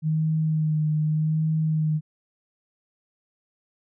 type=tone with vibrato; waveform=sine; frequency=155.56 Hz; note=D#3; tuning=in tune; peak=-20 dBFS; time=0.02-2.01 s; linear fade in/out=50 ms; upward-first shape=sine; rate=0.83 Hz; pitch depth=25 cents each way; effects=none